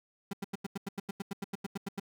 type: tone bursts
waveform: 35% pulse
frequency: 197.4 Hz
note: G3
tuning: 12 cents sharp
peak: -32 dBFS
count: 16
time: 0.31-1.998 s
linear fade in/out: 5 ms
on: 23 ms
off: 88 ms
effects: none